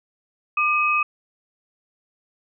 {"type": "tone pair together", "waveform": "sine", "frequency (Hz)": [1200, 2543], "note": ["D6", "D#7"], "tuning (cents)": [37, 37], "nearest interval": "octave + minor second", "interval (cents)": 1300, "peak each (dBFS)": -20, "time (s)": [0.57, 1.03], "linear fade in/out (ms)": 5, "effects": []}